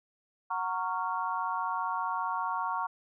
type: chord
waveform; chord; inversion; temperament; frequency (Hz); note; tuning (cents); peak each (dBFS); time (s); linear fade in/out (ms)
sine; Gb major seventh; none; just; 740 / 925 / 1110 / 1387.5; Gb5 / Bb5 / Db6 / F6; 0 / -14 / +2 / -12; -38 / -33 / -33 / -39; 0.5-2.87; 10
effects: none